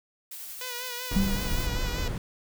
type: noise with tremolo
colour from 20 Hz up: blue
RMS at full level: -39 dBFS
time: 0.31-1.67 s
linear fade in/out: 5 ms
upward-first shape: triangle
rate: 11 Hz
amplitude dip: 25%
type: tone with vibrato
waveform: 5% pulse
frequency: 493.9 Hz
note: B4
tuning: in tune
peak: -23 dBFS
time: 0.61-2.08 s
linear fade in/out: 2 ms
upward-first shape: sine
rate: 5.2 Hz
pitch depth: 45 cents each way
type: noise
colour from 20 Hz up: brown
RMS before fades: -29 dBFS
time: 1.11-2.18 s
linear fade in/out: 2 ms
type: tone with exponential decay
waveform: sine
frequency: 195.1 Hz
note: G3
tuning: 8 cents flat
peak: -19 dBFS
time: 1.16-1.72 s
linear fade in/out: 5 ms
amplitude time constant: 120 ms
effects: none